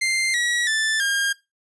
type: tone with pitch steps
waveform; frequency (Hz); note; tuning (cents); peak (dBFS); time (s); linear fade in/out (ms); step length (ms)
sawtooth; 2093 / 1919.3 / 1760 / 1613.9; C7 / B6 / A6 / G6; 0 / -50 / 0 / +50; -16; 0.01-1.33; 10; 330
effects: noise-tail reverb RT60 0.2 s tail -19 dB re dry + resampled to 24000 Hz